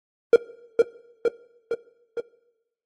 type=tone with echo; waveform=triangle; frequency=466.2 Hz; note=A#4; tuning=in tune; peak=-6 dBFS; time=0.33-0.36 s; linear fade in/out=2 ms; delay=460 ms; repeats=4; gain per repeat=-4 dB; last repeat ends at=2.2 s; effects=noise-tail reverb RT60 1.0 s tail -21 dB re dry + AAC 32 kbps